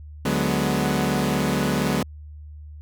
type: chord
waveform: sawtooth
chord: G# half-diminished seventh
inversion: second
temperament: equal with one note detuned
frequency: 146.83 / 185 / 209.2 / 246.9 Hz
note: D3 / F#3 / G#3 / B3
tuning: 0 / 0 / +13 / 0 cents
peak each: -22 dBFS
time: 0.25-2.03 s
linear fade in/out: 5 ms
effects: added 75 Hz sine -37 dBFS peak until 2.81 s